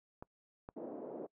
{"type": "clicks", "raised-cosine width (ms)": 1, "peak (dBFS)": -32, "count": 2, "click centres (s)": [0.225, 0.689]}
{"type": "band-pass noise", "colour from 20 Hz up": "white", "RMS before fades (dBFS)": -45, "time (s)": [0.76, 1.27], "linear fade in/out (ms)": 10, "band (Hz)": [230, 570], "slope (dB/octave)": 24}
{"effects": ["noise-tail reverb RT60 0.1 s tail -24 dB re dry"]}